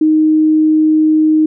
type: tone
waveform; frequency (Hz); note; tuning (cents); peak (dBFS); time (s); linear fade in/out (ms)
sine; 311.1; D#4; 0; -7; 0.01-1.46; 5
effects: none